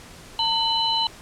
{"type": "tone cluster", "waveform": "sine", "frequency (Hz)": [906, 2988, 4039], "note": ["A#5", "F#7", "B7"], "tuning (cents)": [-50, 16, 38], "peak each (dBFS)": -24, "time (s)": [0.39, 1.07], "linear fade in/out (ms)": 2, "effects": ["pink hiss -44 dBFS RMS until 1.21 s", "low-pass 10000 Hz 12 dB/octave"]}